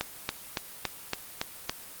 click train, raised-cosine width 0.2 ms, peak -10 dBFS, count 7, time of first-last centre 0.01-1.695 s, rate 3.56 Hz, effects white hiss -45 dBFS RMS until 2 s + Opus 24 kbps

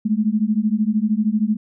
sine beating tone pair, 207.7 / 220.7 Hz, G#3 / A3, 0 / +5 cents, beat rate 13 Hz, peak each -19 dBFS, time 0.05-1.57 s, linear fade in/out 10 ms, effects none

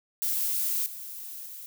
violet noise with level steps, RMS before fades -28 / -40 / -42 dBFS, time 0.22-1.66 s, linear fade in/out 0 ms, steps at 0.86 / 1.46 s, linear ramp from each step 2 ms, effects none

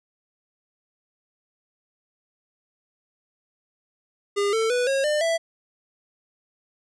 square tone with pitch steps, 404.8 / 446.6 / 492.6 / 543.5 / 599.5 / 661.4 Hz, G#4 / A4 / B4 / C#5 / D5 / E5, -44 / +26 / -5 / -34 / +36 / +6 cents, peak -21 dBFS, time 4.36-5.38 s, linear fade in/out 20 ms, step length 170 ms, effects resampled to 22050 Hz

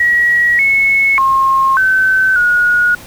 sine tone with pitch steps, 1914 / 2195 / 1072 / 1531 / 1448 Hz, A#6 / C#7 / C6 / G6 / F#6, +45 / -18 / +42 / -41 / -38 cents, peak -8 dBFS, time 0-2.95 s, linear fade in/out 5 ms, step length 590 ms, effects pink hiss -35 dBFS RMS until 3.06 s

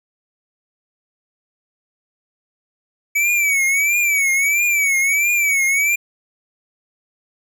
square tone with vibrato, 2278 Hz, C#7, 47 cents sharp, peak -15 dBFS, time 3.15-5.96 s, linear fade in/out 10 ms, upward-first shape triangle, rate 1.5 Hz, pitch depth 120 cents each way, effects none

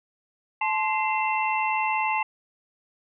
sine tone cluster, 868 / 1049 / 2078 / 2697 Hz, A5 / C6 / C7 / E7, -24 / +4 / -12 / +39 cents, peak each -25 / -30 / -30 / -29 dBFS, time 0.61-2.23 s, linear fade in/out 5 ms, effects none

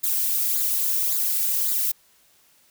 violet noise with flanger, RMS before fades -23 dBFS, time 0.03-1.92 s, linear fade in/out 10 ms, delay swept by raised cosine 0.34 to 2.44 ms, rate 1.8 Hz, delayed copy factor -0.8, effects white hiss -59 dBFS RMS until 2.7 s

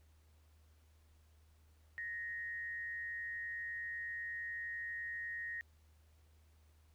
sine tone with frequency modulation, 1864.7 Hz, A#6, in tune, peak -40 dBFS, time 1.98-5.61 s, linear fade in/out 0 ms, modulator 141 Hz, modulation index 0.42, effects added 77 Hz sine -64 dBFS peak until 6.94 s + pink hiss -75 dBFS RMS until 6.94 s

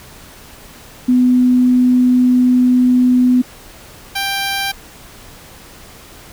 sine / 10% pulse tone pair in turn, 250.2 / 788.6 Hz, B3 / G5, +23 / +10 cents, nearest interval octave + minor sixth, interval 1987 cents, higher second, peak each -8 / -9 dBFS, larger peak first, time 1.08-3.42 / 4.15-4.72 s, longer first, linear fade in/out 10 ms, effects pink hiss -39 dBFS RMS until 6.32 s

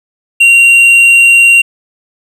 sine tone with tanh clipping, 2759 Hz, F7, 22 cents flat, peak -3 dBFS, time 0.4-1.62 s, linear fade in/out 10 ms, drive 6 dB, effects none

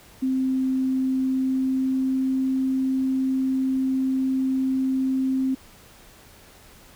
sine tone with pitch glide, 261.6 to 263.3 Hz, C4 to C4, 0 to +11 cents, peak -20 dBFS, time 0.22-5.55 s, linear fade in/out 10 ms, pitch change +11 cents, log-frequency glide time 0.96-2.45 s, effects pink hiss -50 dBFS RMS until 6.95 s

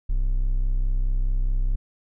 triangle tone, 32.39 Hz, C1, 17 cents flat, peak -17 dBFS, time 0.09-1.76 s, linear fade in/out 10 ms, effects none

